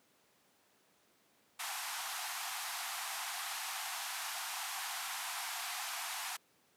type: band-pass noise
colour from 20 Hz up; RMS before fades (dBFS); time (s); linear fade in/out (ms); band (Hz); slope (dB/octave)
pink; -41; 1.59-6.37; 10; 700 to 14000; 96
effects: pink hiss -70 dBFS RMS until 6.76 s + high-pass 200 Hz 12 dB/octave